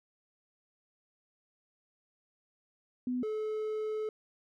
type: tone pair in turn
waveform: sine / triangle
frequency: 249.9 / 431.5 Hz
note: B3 / A4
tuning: +21 / -34 cents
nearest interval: major sixth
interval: 945 cents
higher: second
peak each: -30 / -30 dBFS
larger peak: neither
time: 3.07-3.23 / 3.23-4.09 s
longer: second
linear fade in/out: 2 ms
effects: none